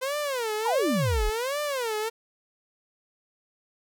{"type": "tone with vibrato", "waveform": "sawtooth", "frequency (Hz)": 503, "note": "B4", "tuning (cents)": 32, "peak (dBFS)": -23, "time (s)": [0.01, 2.1], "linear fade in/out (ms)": 20, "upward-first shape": "sine", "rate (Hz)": 1.4, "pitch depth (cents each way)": 290}
{"type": "exponential sweep", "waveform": "sine", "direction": "down", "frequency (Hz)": [1020, 33.4], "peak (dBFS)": -23, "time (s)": [0.65, 1.3], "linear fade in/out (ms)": 10}
{"effects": []}